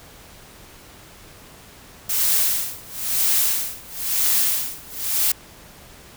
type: noise with tremolo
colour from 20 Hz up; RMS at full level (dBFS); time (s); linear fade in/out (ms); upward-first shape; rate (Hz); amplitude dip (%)
blue; -18; 2.09-5.32; 5; sine; 1; 95
effects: pink hiss -45 dBFS RMS until 6.16 s